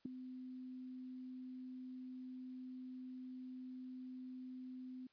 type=tone with ADSR envelope; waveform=sine; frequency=255.4 Hz; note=C4; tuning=42 cents flat; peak=-35 dBFS; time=0.05-5.07 s; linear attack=7 ms; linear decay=4 ms; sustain=-12 dB; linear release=4 ms; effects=white hiss -75 dBFS RMS until 5.12 s + resampled to 11025 Hz